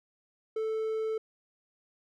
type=tone; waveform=triangle; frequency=440 Hz; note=A4; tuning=in tune; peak=-27 dBFS; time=0.56-1.18 s; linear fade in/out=5 ms; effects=none